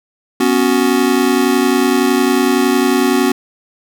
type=chord; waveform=square; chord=B suspended second; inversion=none; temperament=just; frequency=246.9 / 277.8 / 370.4 Hz; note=B3 / C#4 / F#4; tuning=0 / +4 / +2 cents; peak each=-16 dBFS; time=0.4-3.32 s; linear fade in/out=5 ms; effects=none